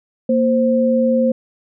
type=tone pair together; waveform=sine; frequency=233.1 / 523.3 Hz; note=A#3 / C5; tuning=0 / 0 cents; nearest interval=octave + major second; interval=1400 cents; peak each=-15 dBFS; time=0.29-1.32 s; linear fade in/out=5 ms; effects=none